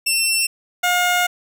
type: tone pair in turn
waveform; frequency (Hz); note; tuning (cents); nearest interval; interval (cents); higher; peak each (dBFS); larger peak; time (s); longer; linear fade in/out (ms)
15% pulse; 2698 / 714.6; E7 / F5; +40 / +40; octave + major seventh; 2300; first; -9; neither; 0.06-0.47 / 0.83-1.27; second; 10
effects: none